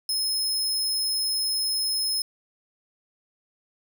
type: tone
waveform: sawtooth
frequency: 5170 Hz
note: E8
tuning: 34 cents flat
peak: -21 dBFS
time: 0.09-2.22 s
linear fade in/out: 2 ms
effects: none